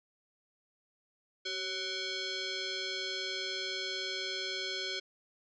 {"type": "tone with frequency modulation", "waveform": "sine", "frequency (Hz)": 554.4, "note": "C#5", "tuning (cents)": 0, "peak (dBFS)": -34, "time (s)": [1.45, 5], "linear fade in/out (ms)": 10, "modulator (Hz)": 935, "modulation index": 5, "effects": []}